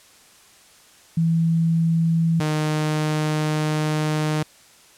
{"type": "tone pair in turn", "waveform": ["sine", "sawtooth"], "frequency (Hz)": [164.81, 153.5], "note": ["E3", "D#3"], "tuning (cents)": [0, -23], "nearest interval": "minor second", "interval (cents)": 123, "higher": "first", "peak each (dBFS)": -16, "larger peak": "neither", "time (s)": [[1.17, 2.4], [2.4, 4.43]], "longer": "second", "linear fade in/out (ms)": 5, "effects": ["white hiss -51 dBFS RMS until 4.97 s", "low-pass 10000 Hz 12 dB/octave"]}